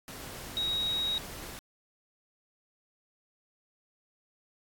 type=tone in noise; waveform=sine; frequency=3800 Hz; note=A#7; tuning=33 cents sharp; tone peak=-28 dBFS; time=0.57-1.18 s; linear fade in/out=0 ms; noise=pink; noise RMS=-43 dBFS; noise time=0.08-1.59 s; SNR=+12 dB; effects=AAC 64 kbps